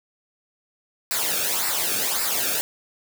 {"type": "noise with flanger", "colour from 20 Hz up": "white", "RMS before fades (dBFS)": -24, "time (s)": [1.11, 2.61], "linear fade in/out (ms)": 0, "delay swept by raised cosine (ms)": [0.31, 1.02], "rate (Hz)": 1.8, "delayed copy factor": -0.7, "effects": []}